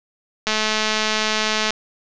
click train, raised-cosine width 0.2 ms, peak -3 dBFS, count 268, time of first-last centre 0.47-1.706 s, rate 216 Hz, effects resampled to 16000 Hz + 7-bit

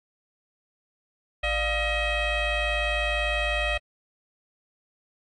sine tone with frequency modulation, 1247 Hz, D#6, 3 cents sharp, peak -21 dBFS, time 1.43-3.78 s, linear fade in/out 10 ms, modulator 650 Hz, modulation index 2.8, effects tanh soft clip ceiling -21 dBFS + AAC 64 kbps

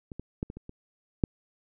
clicks, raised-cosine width 3 ms, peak -27 / -24 / -17 / -26 / -28 / -28 / -9 dBFS, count 7, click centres 0.118 / 0.196 / 0.429 / 0.501 / 0.57 / 0.694 / 1.238 s, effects none

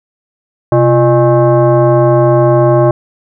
sine tone with frequency modulation, 129.3 Hz, C3, 20 cents flat, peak -5 dBFS, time 0.72-2.91 s, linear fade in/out 2 ms, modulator 477 Hz, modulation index 1.4, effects none

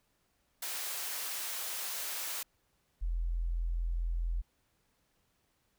white high-pass noise, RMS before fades -38 dBFS, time 0.62-2.43 s, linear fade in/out 5 ms, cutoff 570 Hz, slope 12 dB/octave
sine tone, 42.29 Hz, E1, 45 cents sharp, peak -30 dBFS, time 3.01-4.42 s, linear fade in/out 20 ms
effects pink hiss -75 dBFS RMS until 5.78 s

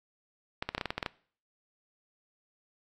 clicks, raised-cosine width 0.3 ms, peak -15 dBFS, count 10, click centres 0.625 / 0.69 / 0.749 / 0.78 / 0.812 / 0.857 / 0.905 / 0.98 / 1.028 / 1.062 s, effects noise-tail reverb RT60 0.5 s tail -22 dB re dry + AAC 48 kbps

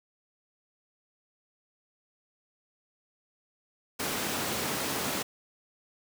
pink high-pass noise, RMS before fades -32 dBFS, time 3.99-5.23 s, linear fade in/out 10 ms, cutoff 170 Hz, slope 12 dB/octave, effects none

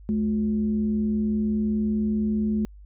sine tone with frequency modulation, 214.7 Hz, A3, 42 cents flat, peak -21 dBFS, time 0.09-2.65 s, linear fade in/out 0 ms, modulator 145 Hz, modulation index 0.4, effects added 50 Hz sine -43 dBFS peak until 2.85 s

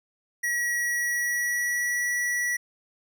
square tone with pitch glide, 1919 to 1942.4 Hz, A#6 to B6, +50 to -29 cents, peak -25 dBFS, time 0.43-2.57 s, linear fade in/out 10 ms, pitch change +21 cents, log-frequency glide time 0.75-2.08 s, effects none

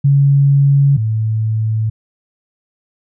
sine tone pair in turn, 140 / 109.97 Hz, C#3 / A2, +18 / 0 cents, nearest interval major third, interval 418 cents, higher first, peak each -7 / -13 dBFS, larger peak first, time 0.04-0.97 / 0.97-1.9 s, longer neither, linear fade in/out 10 ms, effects none

